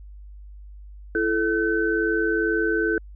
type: tone cluster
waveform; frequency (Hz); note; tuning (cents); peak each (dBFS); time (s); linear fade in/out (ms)
sine; 333.9 / 436.2 / 1523; E4 / A4 / F#6; +22 / -15 / +50; -24; 1.15-2.98; 2
effects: added 50 Hz sine -39 dBFS peak until 3.15 s